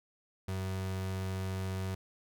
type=tone; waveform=35% pulse; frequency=94.6 Hz; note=F#2; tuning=39 cents sharp; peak=-32 dBFS; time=0.48-1.95 s; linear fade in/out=5 ms; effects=none